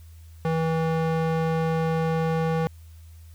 square tone with band-pass filter, 162 Hz, E3, 30 cents flat, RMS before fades -24 dBFS, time 0.45-2.67 s, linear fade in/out 0 ms, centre 550 Hz, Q 0.59, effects added 81 Hz sine -43 dBFS peak until 3.34 s + white hiss -60 dBFS RMS until 3.34 s

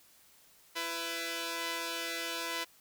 5% pulse tone pair together, 333.7 / 500 Hz, E4 / B4, +21 / +21 cents, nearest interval perfect fifth, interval 700 cents, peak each -26 dBFS, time 0.75-2.65 s, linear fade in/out 20 ms, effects white hiss -62 dBFS RMS until 2.8 s

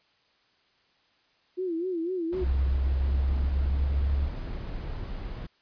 sine tone with vibrato, 349.2 Hz, F4, in tune, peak -27 dBFS, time 1.57-2.45 s, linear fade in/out 20 ms, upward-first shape sine, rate 4 Hz, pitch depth 130 cents each way
brown noise, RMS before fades -35 dBFS, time 2.32-5.47 s, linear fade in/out 10 ms
sine tone with pitch glide, 66.5 to 69.44 Hz, C2 to C#2, +29 to +4 cents, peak -23 dBFS, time 2.39-4.31 s, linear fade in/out 50 ms, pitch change +75 cents, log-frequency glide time 2.64-4.11 s
effects white hiss -66 dBFS RMS until 5.61 s + resampled to 11025 Hz

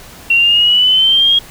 sine exponential sweep, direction up, 2729 to 3282 Hz, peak -7 dBFS, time 0.3-1.39 s, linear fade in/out 5 ms, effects pink hiss -36 dBFS RMS until 1.5 s

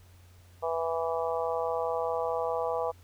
harmonic tone, 164.81 Hz, E3, in tune, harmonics 3 / 4 / 5 / 6 / 7, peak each -31 / -33 / -35 / -37 / -38 dBFS, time 0.62-2.92 s, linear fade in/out 20 ms, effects added 89 Hz sine -53 dBFS peak until 3.03 s + pink hiss -62 dBFS RMS until 3.03 s

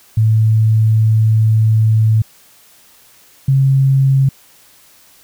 sine tone pair in turn, 110 / 135.14 Hz, A2 / C#3, 0 / -44 cents, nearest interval major third, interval 356 cents, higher second, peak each -8 dBFS, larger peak neither, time 0.17-2.22 / 3.48-4.29 s, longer first, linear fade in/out 5 ms, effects white hiss -47 dBFS RMS until 5.23 s

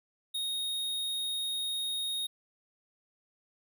square tone, 3729 Hz, A#7, in tune, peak -32 dBFS, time 0.34-2.27 s, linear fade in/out 10 ms, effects none

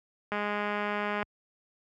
click train, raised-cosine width 0.5 ms, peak -17 dBFS, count 189, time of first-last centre 0.32-1.228 s, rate 207 Hz, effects high-pass 60 Hz 12 dB/octave

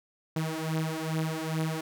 sawtooth beating tone pair, 158 / 160.4 Hz, D#3 / E3, +27 / -47 cents, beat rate 2.4 Hz, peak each -28 dBFS, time 0.36-1.81 s, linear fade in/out 5 ms, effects none

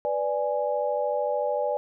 sine chord, G# diminished, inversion first, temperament equal, 493.9 / 587.3 / 830.6 Hz, B4 / D5 / G#5, 0 / 0 / 0 cents, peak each -29 / -26 / -30 dBFS, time 0.05-1.77 s, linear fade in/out 0 ms, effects none

